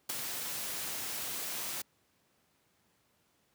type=noise with ADSR envelope; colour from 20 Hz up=white; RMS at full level=-31 dBFS; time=0.09-1.82 s; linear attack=10 ms; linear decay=6 ms; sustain=-7 dB; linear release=5 ms; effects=pink hiss -72 dBFS RMS until 3.54 s + high-pass 100 Hz 12 dB/octave